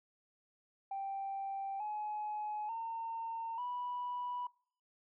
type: tone with pitch steps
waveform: sine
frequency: 784 / 845.1 / 911 / 982.1 Hz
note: G5 / G#5 / A#5 / B5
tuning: 0 / +30 / -40 / -10 cents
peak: -36 dBFS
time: 0.91-4.47 s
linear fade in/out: 5 ms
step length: 890 ms
effects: noise-tail reverb RT60 0.5 s tail -22 dB re dry + tanh soft clip ceiling -33 dBFS